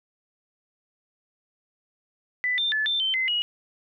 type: tone with pitch steps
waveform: sine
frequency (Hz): 1992 / 3589 / 1731 / 3562 / 3096 / 2055 / 2901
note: B6 / A7 / A6 / A7 / G7 / C7 / F#7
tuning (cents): +14 / +34 / -29 / +21 / -22 / -32 / -35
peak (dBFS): -22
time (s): 2.44-3.42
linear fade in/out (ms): 0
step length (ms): 140
effects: none